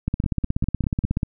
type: two click trains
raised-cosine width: 5 ms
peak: -9 / -14 dBFS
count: 20 / 5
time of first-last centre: 0.08-1.232 / 0.24-1.04 s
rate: 16.5 / 5 Hz
effects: none